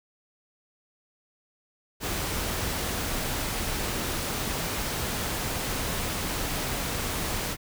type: noise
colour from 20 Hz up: pink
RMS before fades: -30 dBFS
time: 2-7.57 s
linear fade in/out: 50 ms
effects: none